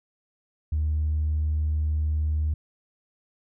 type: tone with tanh clipping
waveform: triangle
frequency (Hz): 76.6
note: D#2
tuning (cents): -27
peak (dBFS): -22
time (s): 0.72-2.54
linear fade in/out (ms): 5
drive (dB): 5
effects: none